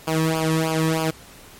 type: tone with flanger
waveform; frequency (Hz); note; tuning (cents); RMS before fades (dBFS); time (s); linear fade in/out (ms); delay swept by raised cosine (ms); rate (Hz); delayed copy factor
sawtooth; 160; D#3; +49; -21; 0.07-1.11; 10; 0.51 to 1.42; 3.2; -1
effects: pink hiss -45 dBFS RMS until 1.59 s + MP3 64 kbps